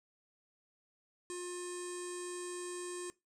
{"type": "tone with low-pass filter", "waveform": "square", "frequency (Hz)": 355.6, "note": "F4", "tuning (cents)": 31, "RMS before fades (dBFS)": -42, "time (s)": [1.3, 3.1], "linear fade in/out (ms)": 0, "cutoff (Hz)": 8300, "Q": 9.1, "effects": ["noise-tail reverb RT60 0.2 s tail -19 dB re dry"]}